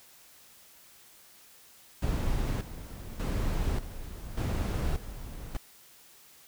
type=noise with tremolo; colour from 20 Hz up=brown; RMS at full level=-29 dBFS; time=2.02-5.57 s; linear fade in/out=5 ms; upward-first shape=square; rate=0.85 Hz; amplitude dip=75%; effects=white hiss -56 dBFS RMS until 6.47 s